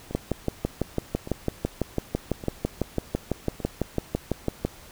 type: two click trains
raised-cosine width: 2 ms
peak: -10 / -22 dBFS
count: 28 / 4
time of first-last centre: 0.15-4.65 / 0.11-3.602 s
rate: 6 / 0.859 Hz
effects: pink hiss -48 dBFS RMS until 4.91 s